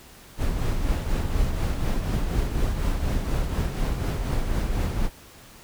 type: noise with tremolo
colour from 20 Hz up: brown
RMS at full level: -22 dBFS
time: 0.37-5.1 s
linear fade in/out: 50 ms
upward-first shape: triangle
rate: 4.1 Hz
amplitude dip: 50%
effects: pink hiss -48 dBFS RMS until 5.63 s